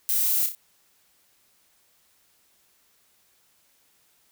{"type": "noise with echo", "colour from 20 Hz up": "violet", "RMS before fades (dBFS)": -24, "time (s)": [0.09, 0.46], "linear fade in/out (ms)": 0, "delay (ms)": 30, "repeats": 3, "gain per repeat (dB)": -6, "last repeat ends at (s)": 0.55, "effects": ["white hiss -64 dBFS RMS until 4.31 s"]}